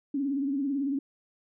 sine tone with vibrato, 277.2 Hz, C#4, in tune, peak -26 dBFS, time 0.14-0.99 s, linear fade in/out 5 ms, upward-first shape sine, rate 18 Hz, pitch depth 84 cents each way, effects none

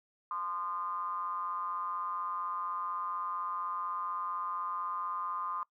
triangle ring-modulated tone, 92.1 Hz, F#2, 7 cents flat, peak -29 dBFS, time 0.31-5.63 s, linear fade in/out 0 ms, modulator 1130 Hz, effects noise-tail reverb RT60 0.1 s tail -21 dB re dry

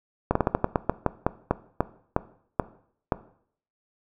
slowing click train, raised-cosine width 1 ms, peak -6 dBFS, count 15, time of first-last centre 0.31-3.122 s, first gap 44 ms, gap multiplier 1.21, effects noise-tail reverb RT60 0.6 s tail -17 dB re dry

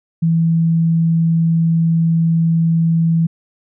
sine tone, 164.81 Hz, E3, in tune, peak -11 dBFS, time 0.22-3.27 s, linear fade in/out 10 ms, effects none

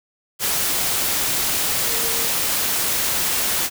sine tone in noise, 460.2 Hz, A#4, 22 cents flat, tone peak -32 dBFS, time 1.85-2.3 s, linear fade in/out 50 ms, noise white, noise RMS -21 dBFS, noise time 0.39-3.7 s, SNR -14 dB, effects none

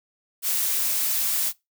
blue noise, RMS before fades -24 dBFS, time 0.42-1.53 s, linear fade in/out 50 ms, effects noise-tail reverb RT60 0.2 s tail -22 dB re dry

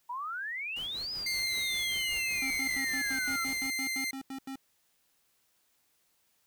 sine exponential two-way sweep, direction up then down, 936 to 5060 to 1325 Hz, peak -34 dBFS, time 0.09-3.45 s, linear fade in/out 10 ms, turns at 1.12 s
pink noise with tremolo, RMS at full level -48 dBFS, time 0.76-3.67 s, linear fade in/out 5 ms, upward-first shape sine, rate 5.2 Hz, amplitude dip 60%
sawtooth tone with vibrato, 2093 Hz, C7, in tune, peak -28 dBFS, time 1.26-4.11 s, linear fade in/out 5 ms, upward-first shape sine, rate 5.9 Hz, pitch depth 10 cents each way
square tone bursts, 268.2 Hz, C4, 43 cents sharp, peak -38 dBFS, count 13, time 2.42-4.557 s, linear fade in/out 2 ms, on 85 ms, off 86 ms
effects white hiss -72 dBFS RMS until 6.46 s

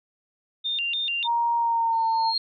sine tone with vibrato, 3179 Hz, G7, 24 cents sharp, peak -24 dBFS, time 0.64-1.28 s, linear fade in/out 20 ms, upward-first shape square, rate 3.4 Hz, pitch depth 230 cents each way
sine tone with pitch glide, 938 to 902.4 Hz, A#5 to A5, +11 to +44 cents, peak -20 dBFS, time 1.24-2.34 s, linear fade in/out 50 ms, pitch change -67 cents, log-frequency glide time 1.56-2.05 s
sine tone with exponential growth, 4240 Hz, C8, 22 cents sharp, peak -20 dBFS, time 1.92-2.38 s, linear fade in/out 5 ms, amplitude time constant 100 ms
effects none

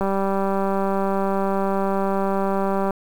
click train, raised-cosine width 1 ms, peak -10 dBFS, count 566, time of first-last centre 0.01-2.907 s, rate 195 Hz, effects 7-bit

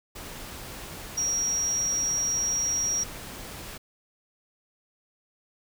sine tone in noise, 5670 Hz, F8, 25 cents sharp, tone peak -24 dBFS, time 1.17-3.04 s, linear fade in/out 10 ms, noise pink, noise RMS -40 dBFS, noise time 0.15-3.78 s, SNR +13 dB, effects none

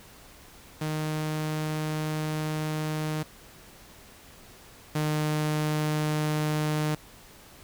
sawtooth tone pair in turn, 154.5 / 152.55 Hz, D#3 / D#3, -12 / -34 cents, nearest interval unison, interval 22 cents, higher first, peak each -24 / -21 dBFS, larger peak second, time 0.81-3.23 / 4.95-6.95 s, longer first, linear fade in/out 5 ms, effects pink hiss -51 dBFS RMS until 7.63 s

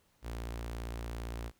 sawtooth tone with notch filter, 57.6 Hz, A#1, 20 cents flat, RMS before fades -40 dBFS, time 0.22-1.52 s, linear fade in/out 50 ms, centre 160 Hz, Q 1.8, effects pink hiss -71 dBFS RMS until 1.59 s

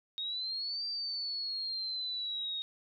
sine exponential two-way sweep, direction up then down, 3729 to 4699 to 3729 Hz, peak -34 dBFS, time 0.18-2.62 s, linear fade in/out 0 ms, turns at 0.85 s, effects none

